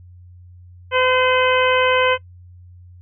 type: harmonic tone with a mistuned harmonic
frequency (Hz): 510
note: C5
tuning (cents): -44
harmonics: 1 / 2 / 3 / 4 / 5 / 6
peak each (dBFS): -17 / -20 / -22 / -23 / -24 / -25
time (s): 0.91-2.18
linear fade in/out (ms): 50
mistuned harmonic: 4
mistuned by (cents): +17
effects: noise-tail reverb RT60 0.1 s tail -20 dB re dry + added 89 Hz sine -40 dBFS peak until 3.01 s